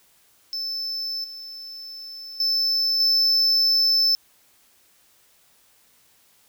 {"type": "tone with level steps", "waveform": "triangle", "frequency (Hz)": 5274, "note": "E8", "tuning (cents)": 0, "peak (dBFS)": [-25, -34, -18, -15], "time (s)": [0.53, 4.15], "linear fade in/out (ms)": 0, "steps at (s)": [1.24, 2.4, 3], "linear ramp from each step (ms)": 2, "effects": ["white hiss -59 dBFS RMS until 6.48 s"]}